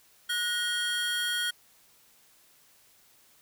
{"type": "tone cluster", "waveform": "square", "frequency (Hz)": [1460, 1877, 3237], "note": ["F#6", "A#6", "G#7"], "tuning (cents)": [-24, 11, -45], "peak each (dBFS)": [-32, -38, -31], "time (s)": [0.29, 1.51], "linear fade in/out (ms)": 10, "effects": ["white hiss -61 dBFS RMS until 3.41 s"]}